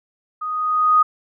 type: tone with level ramp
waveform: sine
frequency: 1244.5 Hz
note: D#6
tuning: in tune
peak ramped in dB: -24 to -9 dBFS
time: 0.41-1.03 s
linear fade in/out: 10 ms
effects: none